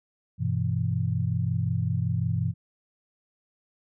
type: chord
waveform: sine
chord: E minor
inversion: first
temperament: equal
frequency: 98 / 123.47 / 164.81 Hz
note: G2 / B2 / E3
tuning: 0 / 0 / 0 cents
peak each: -28 / -27 / -29 dBFS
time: 0.38-2.54 s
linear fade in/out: 50 ms
effects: none